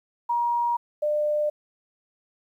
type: tone pair in turn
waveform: sine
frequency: 950 / 598.5 Hz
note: A#5 / D5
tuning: +33 / +33 cents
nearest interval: minor sixth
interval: 800 cents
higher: first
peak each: -21 dBFS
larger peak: neither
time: 0.29-0.77 / 1.02-1.5 s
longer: neither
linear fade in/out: 10 ms
effects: 10-bit